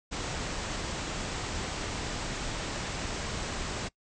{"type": "low-pass noise", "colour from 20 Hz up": "pink", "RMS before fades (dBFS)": -35, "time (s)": [0.11, 3.89], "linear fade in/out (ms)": 20, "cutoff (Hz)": 8200, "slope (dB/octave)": 96, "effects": ["noise-tail reverb RT60 0.1 s tail -22 dB re dry"]}